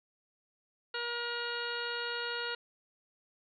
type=harmonic tone; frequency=475.7 Hz; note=A#4; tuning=35 cents sharp; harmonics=1 / 2 / 3 / 4 / 5 / 6 / 7 / 8 / 9; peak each=-41 / -44 / -38 / -45 / -51 / -42 / -52 / -46 / -44 dBFS; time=0.94-2.55 s; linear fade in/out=5 ms; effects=none